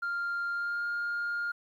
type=tone with pitch glide; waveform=sine; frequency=1396 to 1412.2 Hz; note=F6 to F6; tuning=-1 to +19 cents; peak=-28 dBFS; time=0.02-1.52 s; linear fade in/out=10 ms; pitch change=+20 cents; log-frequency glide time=0.51-0.86 s; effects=tanh soft clip ceiling -28 dBFS + 11-bit